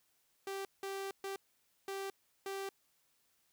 sawtooth tone bursts at uneven times, 390.7 Hz, G4, 6 cents flat, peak -35 dBFS, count 5, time 0.47-0.65 / 0.83-1.11 / 1.24-1.36 / 1.88-2.1 / 2.46-2.69 s, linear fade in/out 2 ms, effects white hiss -75 dBFS RMS until 3.52 s

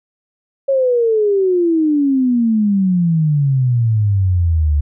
sine exponential sweep, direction down, 553 to 71.5 Hz, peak -11 dBFS, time 0.68-4.81 s, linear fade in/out 10 ms, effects none

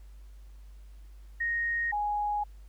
sine tone pair in turn, 1864.7 / 830.6 Hz, A#6 / G#5, 0 / 0 cents, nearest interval octave + major second, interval 1400 cents, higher first, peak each -27 dBFS, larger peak neither, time 1.4-1.92 / 1.92-2.44 s, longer neither, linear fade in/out 10 ms, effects added 50 Hz sine -46 dBFS peak until 2.68 s + pink hiss -67 dBFS RMS until 2.68 s

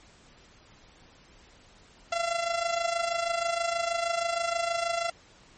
sawtooth tone with amplitude modulation, 680 Hz, F5, 46 cents flat, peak -20 dBFS, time 2.12-5.1 s, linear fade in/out 5 ms, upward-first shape sine, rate 26.3 Hz, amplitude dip 65%, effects pink hiss -56 dBFS RMS until 5.57 s + MP3 32 kbps

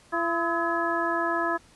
harmonic tone with a mistuned harmonic, 337.7 Hz, E4, 42 cents sharp, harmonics 1 / 2 / 3 / 4 / 5, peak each -30 / -30 / -30 / -30 / -30 dBFS, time 0.12-1.58 s, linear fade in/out 20 ms, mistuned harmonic 4, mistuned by -84 cents, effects pink hiss -56 dBFS RMS until 1.75 s + resampled to 24000 Hz

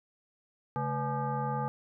sine tone with frequency modulation, 494.2 Hz, B4, 1 cent sharp, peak -29 dBFS, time 0.76-1.68 s, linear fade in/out 0 ms, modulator 356 Hz, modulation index 1.8, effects none

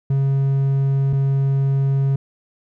triangle tone pair in turn, 136.8 / 136.8 Hz, C#3 / C#3, -23 / -23 cents, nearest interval unison, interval 0 cents, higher neither, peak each -13 dBFS, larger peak neither, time 0.1-1.13 / 1.13-2.16 s, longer neither, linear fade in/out 5 ms, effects none

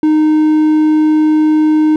triangle tone, 308.5 Hz, D#4, 15 cents flat, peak -5 dBFS, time 0.03-1.96 s, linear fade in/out 2 ms, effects none

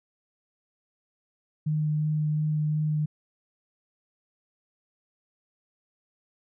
sine tone with vibrato, 152.6 Hz, D#3, 33 cents flat, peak -23 dBFS, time 1.66-3.06 s, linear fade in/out 10 ms, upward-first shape sine, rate 2.8 Hz, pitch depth 10 cents each way, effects none

